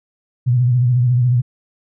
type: tone with vibrato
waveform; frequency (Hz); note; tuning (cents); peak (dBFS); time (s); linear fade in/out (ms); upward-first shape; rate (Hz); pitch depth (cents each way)
sine; 123.47; B2; 0; -11; 0.46-1.42; 20; sine; 14; 67
effects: none